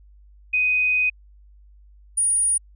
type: tone pair in turn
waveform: sine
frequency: 2500 / 9584 Hz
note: D#7 / D9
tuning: +8 / +34 cents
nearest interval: octave + major seventh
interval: 2326 cents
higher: second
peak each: -17 dBFS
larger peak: neither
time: 0.53-1.1 / 2.17-2.58 s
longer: first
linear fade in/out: 10 ms
effects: added 50 Hz sine -47 dBFS peak until 2.75 s